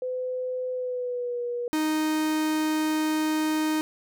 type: tone with pitch glide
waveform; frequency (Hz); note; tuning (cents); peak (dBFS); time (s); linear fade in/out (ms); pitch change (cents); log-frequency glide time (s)
sine; 507 to 482.2; B4 to B4; +45 to -41; -27; 0.02-1.68; 2; -86; 0.72-1.41
type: tone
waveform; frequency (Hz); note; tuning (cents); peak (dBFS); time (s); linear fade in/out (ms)
45% pulse; 310.4; D#4; -4; -23; 1.73-3.81; 0
effects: none